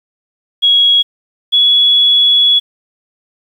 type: tone pair in turn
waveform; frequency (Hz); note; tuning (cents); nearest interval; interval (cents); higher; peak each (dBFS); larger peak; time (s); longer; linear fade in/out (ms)
sine; 3322 / 3380; G#7 / G#7; 0 / +30; unison; 30; second; -6; neither; 0.62-1.03 / 1.52-2.6; second; 20
effects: 7-bit